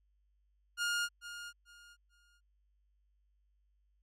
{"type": "tone with echo", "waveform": "sawtooth", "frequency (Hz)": 1419, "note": "F6", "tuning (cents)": 27, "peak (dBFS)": -28, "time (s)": [0.77, 1.09], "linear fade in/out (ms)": 50, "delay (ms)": 440, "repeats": 3, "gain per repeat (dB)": -12, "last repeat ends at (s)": 2.41, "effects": ["added 50 Hz sine -70 dBFS peak until 4.02 s", "low-pass 10000 Hz 12 dB/octave"]}